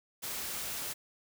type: noise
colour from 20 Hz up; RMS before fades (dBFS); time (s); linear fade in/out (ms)
white; -38; 0.22-0.94; 20
effects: none